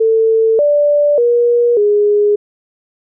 sine tone with pitch steps, 446.6 / 585 / 477.6 / 414.1 Hz, A4 / D5 / A#4 / G#4, +26 / -7 / +42 / -5 cents, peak -8 dBFS, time 0-2.36 s, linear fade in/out 10 ms, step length 590 ms, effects none

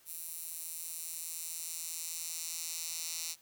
10% pulse tone with high-pass filter sweep, 164.81 Hz, E3, in tune, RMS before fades -41 dBFS, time 0.05-3.36 s, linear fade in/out 50 ms, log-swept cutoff 11000 to 5500 Hz, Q 1.2, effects white hiss -64 dBFS RMS until 3.41 s

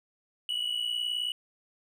triangle tone pair together, 2901 / 2960 Hz, F#7 / F#7, -35 / 0 cents, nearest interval unison, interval 35 cents, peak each -30 / -28 dBFS, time 0.49-1.32 s, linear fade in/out 2 ms, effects tanh soft clip ceiling -24 dBFS

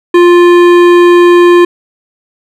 sine tone with hard clipping, 350 Hz, F4, 4 cents sharp, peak -3 dBFS, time 0.14-1.65 s, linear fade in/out 5 ms, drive 14 dB, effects none

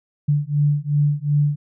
sine beating tone pair, 145 / 147.7 Hz, D3 / D3, -22 / +10 cents, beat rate 2.7 Hz, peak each -19 dBFS, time 0.28-1.56 s, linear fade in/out 10 ms, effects none

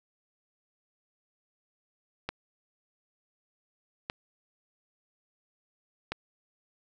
clicks, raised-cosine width 0.3 ms, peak -16 dBFS, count 3, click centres 2.29 / 4.099 / 6.12 s, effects none

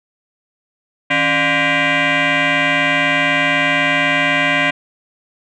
sine tone with frequency modulation, 160 Hz, D#3, 49 cents sharp, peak -11 dBFS, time 1.1-4.71 s, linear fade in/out 10 ms, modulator 436 Hz, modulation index 6, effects tanh soft clip ceiling -9 dBFS

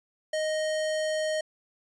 square tone, 622.3 Hz, D#5, in tune, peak -27 dBFS, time 0.33-1.41 s, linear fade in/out 5 ms, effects resampled to 22050 Hz

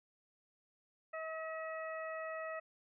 harmonic tone, 640 Hz, D#5, 49 cents sharp, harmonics 1 / 2 / 3 / 4, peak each -42 / -46 / -47 / -54 dBFS, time 1.13-2.6 s, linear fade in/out 10 ms, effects none

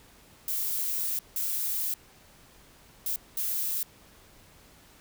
violet noise bursts at uneven times, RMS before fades -30 dBFS, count 4, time 0.48-1.19 / 1.36-1.94 / 3.06-3.16 / 3.37-3.83 s, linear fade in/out 2 ms, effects pink hiss -56 dBFS RMS until 5 s

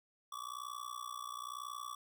square tone with amplitude modulation, 1145 Hz, D6, 44 cents flat, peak -39 dBFS, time 0.32-1.95 s, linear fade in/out 5 ms, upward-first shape sine, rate 61 Hz, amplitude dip 95%, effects none

